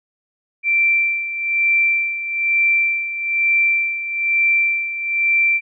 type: tone with tremolo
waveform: sine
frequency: 2349 Hz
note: D7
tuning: in tune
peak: -12 dBFS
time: 0.63-5.61 s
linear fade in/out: 50 ms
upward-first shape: sine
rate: 1.1 Hz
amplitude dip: 70%
effects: none